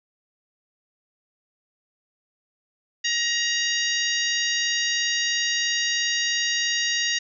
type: harmonic tone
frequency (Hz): 943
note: A#5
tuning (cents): +20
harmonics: 2 / 3 / 4 / 5 / 6 / 7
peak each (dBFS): -26 / -28 / -29 / -30 / -31 / -31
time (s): 3.04-7.19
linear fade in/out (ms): 10
effects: none